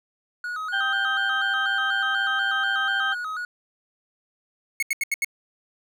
triangle tone with vibrato, 1358 Hz, F6, 49 cents flat, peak -26 dBFS, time 0.44-3.45 s, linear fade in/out 2 ms, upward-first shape square, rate 4.1 Hz, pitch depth 120 cents each way
harmonic tone, 785 Hz, G5, 2 cents sharp, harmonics 1 / 2 / 4, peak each -32 / -23 / -30 dBFS, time 0.72-3.15 s, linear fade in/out 20 ms
45% pulse tone bursts, 2190 Hz, C#7, 22 cents flat, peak -21 dBFS, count 5, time 4.8-5.246 s, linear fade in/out 2 ms, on 26 ms, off 79 ms
effects none

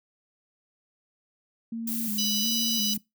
sine tone with vibrato, 219.4 Hz, A3, 5 cents flat, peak -30 dBFS, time 1.72-2.98 s, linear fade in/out 5 ms, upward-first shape square, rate 1.4 Hz, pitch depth 72 cents each way
violet noise, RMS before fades -32 dBFS, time 1.87-2.97 s, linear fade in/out 5 ms
harmonic tone, 987.8 Hz, B5, in tune, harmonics 3 / 4 / 5 / 6, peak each -31 / -31 / -31 / -31 dBFS, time 2.18-2.94 s, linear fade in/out 5 ms
effects noise-tail reverb RT60 0.2 s tail -23 dB re dry

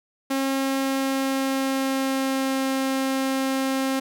sawtooth tone with pitch glide, 270.2 to 266.8 Hz, C#4 to C4, -44 to +34 cents, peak -18 dBFS, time 0.3-4 s, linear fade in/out 10 ms, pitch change -22 cents, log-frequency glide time 0.41-2.65 s, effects none

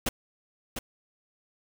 pink noise with echo, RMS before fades -27 dBFS, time 0.06-0.09 s, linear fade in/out 5 ms, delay 700 ms, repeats 1, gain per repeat -7 dB, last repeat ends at 0.79 s, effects none

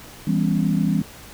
sine chord, C# half-diminished seventh, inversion first, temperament just, 166.31 / 199.57 / 249.5 / 277.2 Hz, E3 / G3 / B3 / C#4, +16 / +31 / +18 / 0 cents, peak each -21 / -21 / -26 / -26 dBFS, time 0.27-1.02 s, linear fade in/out 5 ms, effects pink hiss -42 dBFS RMS until 1.33 s

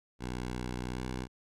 10% pulse tone with pitch glide, 61.74 to 63.15 Hz, B1 to B1, 0 to +39 cents, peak -27 dBFS, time 0.19-1.28 s, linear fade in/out 50 ms, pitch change +39 cents, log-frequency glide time 0.93-0.99 s, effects low-pass 9000 Hz 12 dB/octave + Opus 48 kbps

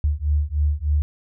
sine beating tone pair, 72.5 / 75.8 Hz, D2 / D#2, -22 / -45 cents, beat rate 3.3 Hz, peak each -21 dBFS, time 0.04-1.02 s, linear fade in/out 0 ms, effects none

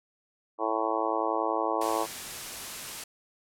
harmonic tone, 110.8 Hz, A2, 13 cents sharp, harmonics 3 / 4 / 5 / 6 / 7 / 8 / 9 / 10, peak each -34 / -34 / -34 / -34 / -34 / -34 / -34 / -34 dBFS, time 0.58-2.07 s, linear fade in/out 50 ms
white noise, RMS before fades -38 dBFS, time 1.81-3.04 s, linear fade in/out 5 ms
effects low-pass 12000 Hz 12 dB/octave

